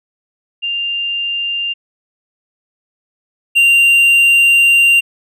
sine / triangle tone pair in turn, 2794 / 2775 Hz, F7 / F7, 0 / -12 cents, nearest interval unison, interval 12 cents, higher first, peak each -16 / -5 dBFS, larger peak second, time 0.62-1.74 / 3.55-5.01 s, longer second, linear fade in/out 20 ms, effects none

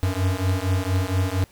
square beating tone pair, 91.4 / 95.7 Hz, F#2 / G2, -21 / -41 cents, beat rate 4.3 Hz, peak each -24 dBFS, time 0.03-1.44 s, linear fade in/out 0 ms, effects pink hiss -54 dBFS RMS until 1.51 s

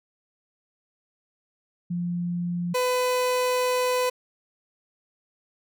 sine / 30% pulse tone pair in turn, 174.61 / 501.6 Hz, F3 / B4, 0 / +27 cents, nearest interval octave + tritone, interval 1827 cents, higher second, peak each -25 / -19 dBFS, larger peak second, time 1.9-2.74 / 2.74-4.1 s, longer second, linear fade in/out 10 ms, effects none

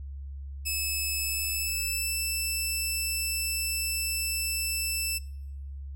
10% pulse tone with pitch glide, 2600 to 2652 Hz, E7 to E7, -24 to +10 cents, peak -20 dBFS, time 0.65-5.19 s, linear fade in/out 20 ms, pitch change +34 cents, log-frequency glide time 1.17-2.16 s, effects noise-tail reverb RT60 1.0 s tail -26 dB re dry + added 69 Hz sine -36 dBFS peak until 5.95 s

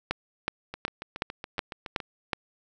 two click trains, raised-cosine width 0.3 ms, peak -20 / -10 dBFS, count 10 / 7, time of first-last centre 0.74-2.002 / 0.11-2.332 s, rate 7.13 / 2.7 Hz, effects none

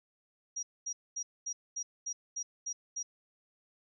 sine tone bursts, 5730 Hz, F8, 44 cents sharp, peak -34 dBFS, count 9, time 0.56-3.03 s, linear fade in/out 10 ms, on 70 ms, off 230 ms, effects none

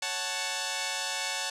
5% pulse chord, F# minor, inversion second, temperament equal, 554.4 / 740 / 880 Hz, C#5 / F#5 / A5, 0 / 0 / 0 cents, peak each -25 / -23 / -20 dBFS, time 0.02-1.5 s, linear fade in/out 5 ms, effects low-pass 8000 Hz 12 dB/octave

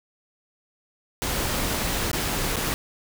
pink noise with dropouts, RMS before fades -26 dBFS, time 1.22-2.74 s, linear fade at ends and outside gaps 0 ms, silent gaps 2.115-2.131 / 2.559-2.566 s, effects none

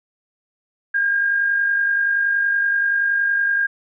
sine tone with amplitude modulation, 1615 Hz, G#6, 49 cents flat, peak -14 dBFS, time 0.94-3.67 s, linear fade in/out 10 ms, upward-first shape sine, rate 50.6 Hz, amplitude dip 40%, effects none

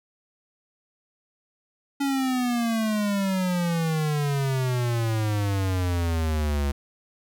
square exponential sweep, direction down, 281.7 to 69.5 Hz, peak -23 dBFS, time 2-6.72 s, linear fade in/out 10 ms, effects none

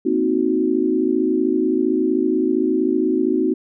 sine chord, C half-diminished seventh, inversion third, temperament equal with one note detuned, 233.1 / 261.6 / 314.4 / 370 Hz, Bb3 / C4 / Eb4 / Gb4, 0 / 0 / +18 / 0 cents, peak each -26 / -21 / -20 / -20 dBFS, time 0.05-3.54 s, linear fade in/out 10 ms, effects none

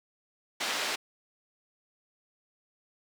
white band-pass noise, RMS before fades -32 dBFS, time 0.6-0.96 s, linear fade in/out 10 ms, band 370 to 4200 Hz, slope 12 dB/octave, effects none

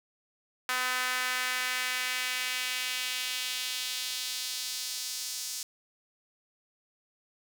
sawtooth tone with high-pass filter sweep, 253.2 Hz, B3, 43 cents sharp, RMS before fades -33 dBFS, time 0.69-5.63 s, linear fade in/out 2 ms, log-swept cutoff 1400 to 5700 Hz, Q 1.5, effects none

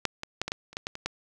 clicks, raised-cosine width 0.2 ms, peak -7 / -17 / -10 / -15 / -12 / -30 / -15 / -14 / -20 / -12 dBFS, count 10, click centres 0.053 / 0.234 / 0.416 / 0.48 / 0.519 / 0.73 / 0.769 / 0.869 / 0.954 / 1.06 s, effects none

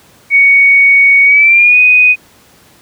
sine tone with pitch glide, 2233 to 2492 Hz, C#7 to D#7, +12 to +2 cents, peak -3 dBFS, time 0.3-2.16 s, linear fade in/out 50 ms, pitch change +190 cents, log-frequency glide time 1.25-1.79 s, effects pink hiss -44 dBFS RMS until 2.81 s + high-pass 80 Hz 12 dB/octave

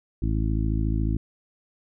harmonic tone, 54 Hz, A1, 32 cents flat, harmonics 1 / 2 / 3 / 4 / 5 / 6, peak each -24 / -27 / -33 / -33 / -33 / -34 dBFS, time 0.22-1.17 s, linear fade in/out 5 ms, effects none

